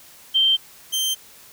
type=tone pair in turn; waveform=sine / sawtooth; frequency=3136 / 3136 Hz; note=G7 / G7; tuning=0 / 0 cents; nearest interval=unison; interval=0 cents; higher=neither; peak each=-14 / -17 dBFS; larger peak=first; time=0.34-0.57 / 0.92-1.15 s; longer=neither; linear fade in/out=20 ms; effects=white hiss -47 dBFS RMS until 1.52 s